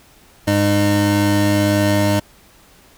25% pulse tone pair together, 101.75 / 304.9 Hz, G#2 / D#4, -35 / -35 cents, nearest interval octave + perfect fifth, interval 1900 cents, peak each -13 dBFS, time 0.47-2.2 s, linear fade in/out 10 ms, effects pink hiss -49 dBFS RMS until 2.97 s

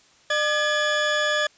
30% pulse tone pair together, 601 / 1699.9 Hz, D5 / G#6, +40 / +40 cents, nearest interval octave + tritone, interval 1800 cents, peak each -21 / -20 dBFS, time 0.3-1.47 s, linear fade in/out 5 ms, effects white hiss -56 dBFS RMS until 1.57 s + resampled to 16000 Hz

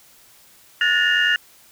sine tone cluster, 1453 / 1736 / 1825 / 2828 Hz, F#6 / A6 / A#6 / F7, -32 / -24 / -37 / +21 cents, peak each -20 dBFS, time 0.81-1.36 s, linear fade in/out 2 ms, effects tanh soft clip ceiling -8 dBFS + white hiss -51 dBFS RMS until 1.71 s

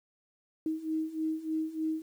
sine beating tone pair, 314.3 / 317.6 Hz, D#4 / D#4, +18 / +36 cents, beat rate 3.3 Hz, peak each -35 / -32 dBFS, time 0.66-2.02 s, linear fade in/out 2 ms, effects 10-bit

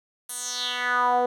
10% pulse tone with band-pass filter sweep, 246.9 Hz, B3, in tune, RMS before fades -25 dBFS, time 0.29-1.26 s, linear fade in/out 5 ms, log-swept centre 11000 to 540 Hz, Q 3.5, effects none

